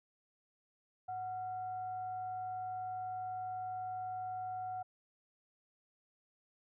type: tone with frequency modulation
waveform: sine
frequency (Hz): 740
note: F#5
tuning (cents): 0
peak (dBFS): -38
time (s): 1.08-4.83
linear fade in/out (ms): 10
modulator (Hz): 636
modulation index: 0.24
effects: none